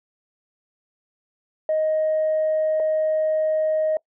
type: tone pair in turn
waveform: sine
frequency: 625 / 625 Hz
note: D#5 / D#5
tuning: +8 / +8 cents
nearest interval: unison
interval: 0 cents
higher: neither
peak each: -17 dBFS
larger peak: neither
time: 1.69-2.8 / 2.8-3.97 s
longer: second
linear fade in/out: 2 ms
effects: noise-tail reverb RT60 0.1 s tail -24 dB re dry + tanh soft clip ceiling -15 dBFS